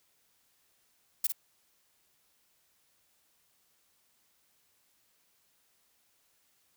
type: noise with echo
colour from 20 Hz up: violet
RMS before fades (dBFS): -27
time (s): 1.24-1.27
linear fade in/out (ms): 5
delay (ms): 52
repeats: 1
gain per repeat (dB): -6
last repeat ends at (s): 1.322
effects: white hiss -71 dBFS RMS until 6.76 s